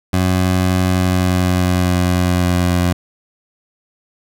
20% pulse tone with pitch glide, 92 to 88.61 Hz, F#2 to F2, -9 to +26 cents, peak -8 dBFS, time 0.13-2.93 s, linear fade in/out 5 ms, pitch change -65 cents, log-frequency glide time 0.88-2.75 s, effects none

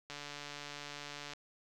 click train, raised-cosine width 0.2 ms, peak -27 dBFS, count 180, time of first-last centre 0.1-1.334 s, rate 145 Hz, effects none

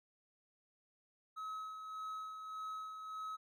triangle tone with tremolo, 1282 Hz, E6, 49 cents flat, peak -39 dBFS, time 1.36-3.37 s, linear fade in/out 20 ms, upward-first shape sine, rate 1.7 Hz, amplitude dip 45%, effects none

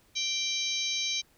harmonic tone with a mistuned harmonic, 784 Hz, G5, in tune, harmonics 3 / 4 / 5 / 6 / 7 / 8, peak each -36 / -36 / -32 / -41 / -38 / -35 dBFS, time 0.15-1.22 s, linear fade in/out 20 ms, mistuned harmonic 8, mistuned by -19 cents, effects pink hiss -64 dBFS RMS until 1.37 s

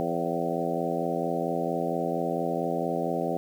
harmonic tone with a mistuned harmonic, 84.4 Hz, E2, 41 cents sharp, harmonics 2 / 3 / 4 / 5 / 6 / 7 / 8 / 9, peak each -34 / -34 / -34 / -34 / -34 / -34 / -34 / -34 dBFS, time 0-3.37 s, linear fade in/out 0 ms, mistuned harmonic 7, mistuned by -36 cents, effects 9-bit

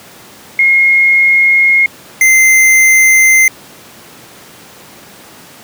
sine / square tone pair in turn, 2150 / 2078 Hz, C7 / C7, +47 / -12 cents, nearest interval minor second, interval 59 cents, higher first, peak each -5 / -5 dBFS, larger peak neither, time 0.59-1.86 / 2.21-3.48 s, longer neither, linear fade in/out 2 ms, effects pink hiss -36 dBFS RMS until 5.63 s + high-pass 150 Hz 12 dB/octave

